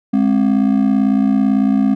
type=ring-modulated tone; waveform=triangle; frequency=236 Hz; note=A#3; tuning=22 cents sharp; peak=-6 dBFS; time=0.13-1.95 s; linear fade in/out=10 ms; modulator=29 Hz; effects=none